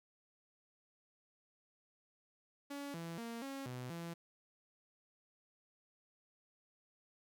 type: tone with pitch steps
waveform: sawtooth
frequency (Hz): 283.1 / 167 / 232 / 273 / 125.4 / 168.8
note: C#4 / E3 / A#3 / C#4 / B2 / E3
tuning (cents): +37 / +23 / -8 / -26 / +27 / +41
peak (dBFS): -39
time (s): 2.7-4.14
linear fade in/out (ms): 10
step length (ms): 240
effects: none